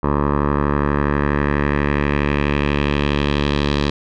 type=tone with low-pass filter sweep; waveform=10% pulse; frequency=72.2 Hz; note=D2; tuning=29 cents flat; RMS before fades=-18 dBFS; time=0.03-3.9 s; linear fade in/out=5 ms; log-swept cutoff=1100 to 4000 Hz; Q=2.2; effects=none